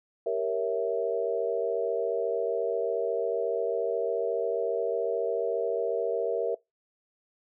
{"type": "chord", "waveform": "sine", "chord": "G diminished seventh", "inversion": "none", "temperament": "equal", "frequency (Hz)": [392, 466.2, 554.4, 659.3], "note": ["G4", "Bb4", "Db5", "Fb5"], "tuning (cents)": [0, 0, 0, 0], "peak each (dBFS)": [-34, -28, -34, -31], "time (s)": [0.26, 6.55], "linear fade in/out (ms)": 5, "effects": ["noise-tail reverb RT60 0.2 s tail -23 dB re dry"]}